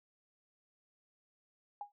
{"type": "tone with exponential decay", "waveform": "sine", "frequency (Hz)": 819, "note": "G#5", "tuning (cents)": -24, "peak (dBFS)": -36, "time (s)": [1.81, 1.92], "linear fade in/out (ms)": 2, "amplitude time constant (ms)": 23, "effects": []}